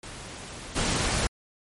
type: noise with level steps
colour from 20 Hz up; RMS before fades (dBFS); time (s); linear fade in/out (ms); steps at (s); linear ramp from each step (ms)
pink; -40 / -26; 0.03-1.27; 2; 0.75; 20
effects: MP3 48 kbps